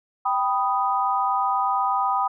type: chord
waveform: sine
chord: G augmented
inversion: none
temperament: equal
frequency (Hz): 784 / 987.8 / 1244.5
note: G5 / B5 / D#6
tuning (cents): 0 / 0 / 0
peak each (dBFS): -24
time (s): 0.25-2.28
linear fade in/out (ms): 10
effects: none